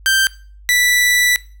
sawtooth tone pair in turn, 1568 / 1970.2 Hz, G6 / B6, 0 / -5 cents, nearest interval major third, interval 395 cents, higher second, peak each -8 dBFS, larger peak neither, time 0.06-0.27 / 0.69-1.36 s, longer second, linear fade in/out 0 ms, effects noise-tail reverb RT60 0.4 s tail -20 dB re dry + added 50 Hz sine -38 dBFS peak until 1.6 s

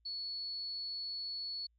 sine tone, 4406 Hz, C#8, 11 cents flat, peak -38 dBFS, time 0.05-1.67 s, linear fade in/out 10 ms, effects added 57 Hz sine -70 dBFS peak until 1.78 s

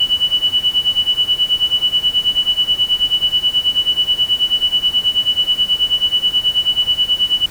sine tone with tremolo, 2960 Hz, F#7, in tune, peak -9 dBFS, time 0-7.46 s, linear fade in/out 5 ms, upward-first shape sine, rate 9.3 Hz, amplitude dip 90%, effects pink hiss -36 dBFS RMS until 7.5 s

